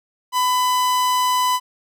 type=tone; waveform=45% pulse; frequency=1000 Hz; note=B5; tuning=21 cents sharp; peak=-16 dBFS; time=0.32-1.6 s; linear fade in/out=50 ms; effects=none